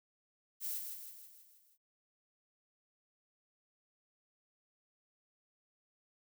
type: noise with echo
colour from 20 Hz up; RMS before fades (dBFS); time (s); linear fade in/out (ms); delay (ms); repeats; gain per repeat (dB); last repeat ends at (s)
violet; -39; 0.6-0.82; 50; 160; 6; -5; 1.78
effects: none